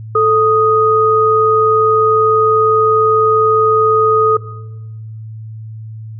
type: tone pair together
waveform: sine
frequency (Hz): 438.8 / 1244.5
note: A4 / D#6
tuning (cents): -5 / 0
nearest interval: octave + tritone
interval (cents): 1805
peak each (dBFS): -11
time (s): 0.15-4.37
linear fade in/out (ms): 5
effects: noise-tail reverb RT60 1.0 s tail -17 dB re dry + added 110 Hz sine -26 dBFS peak until 6.19 s